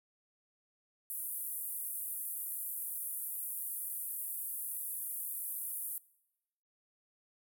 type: band-pass noise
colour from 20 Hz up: pink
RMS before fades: -40 dBFS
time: 1.1-5.98 s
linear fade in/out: 0 ms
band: 10000 to 16000 Hz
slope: 48 dB/octave
effects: noise-tail reverb RT60 0.9 s tail -22 dB re dry